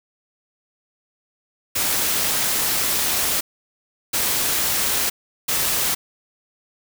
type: noise bursts at uneven times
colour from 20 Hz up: white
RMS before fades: -21 dBFS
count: 3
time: 1.75-3.41 / 4.13-5.1 / 5.48-5.95 s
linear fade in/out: 10 ms
effects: none